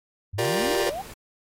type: exponential sweep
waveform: sine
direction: up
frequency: 89.8 to 823 Hz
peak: -29 dBFS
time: 0.33-1.02 s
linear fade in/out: 10 ms
type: chord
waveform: sawtooth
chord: G minor seventh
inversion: third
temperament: just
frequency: 352.8 / 392 / 470.4 / 588 Hz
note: F4 / G4 / Bb4 / D5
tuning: +18 / 0 / +16 / +2 cents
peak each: -24 dBFS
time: 0.38-0.9 s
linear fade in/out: 10 ms
type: noise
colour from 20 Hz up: pink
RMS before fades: -43 dBFS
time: 0.58-1.14 s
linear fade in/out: 5 ms
effects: AAC 48 kbps